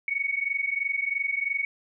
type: tone pair together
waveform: sine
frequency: 2217 / 2240 Hz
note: C#7 / C#7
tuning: 0 / +18 cents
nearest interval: unison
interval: 18 cents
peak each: -28 dBFS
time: 0.08-1.65 s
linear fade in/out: 2 ms
effects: none